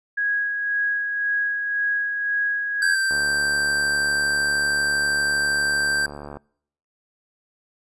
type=tone with tremolo; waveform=sine; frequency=1654 Hz; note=G#6; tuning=8 cents flat; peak=-19 dBFS; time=0.17-2.95 s; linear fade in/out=10 ms; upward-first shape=sine; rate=1.9 Hz; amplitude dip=40%
type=tone; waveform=square; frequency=1568 Hz; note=G6; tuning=in tune; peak=-20 dBFS; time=2.82-6.06 s; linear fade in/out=2 ms
type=click train; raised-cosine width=1 ms; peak=-21 dBFS; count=238; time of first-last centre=3.11-6.37 s; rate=72.7 Hz
effects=noise-tail reverb RT60 0.7 s tail -26 dB re dry + resampled to 24000 Hz